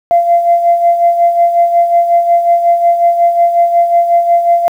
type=tone with tremolo; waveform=sine; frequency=688 Hz; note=F5; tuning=26 cents flat; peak=-3 dBFS; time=0.11-4.68 s; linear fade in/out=0 ms; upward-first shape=sine; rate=5.5 Hz; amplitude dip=60%; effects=tanh soft clip ceiling 0 dBFS + 7-bit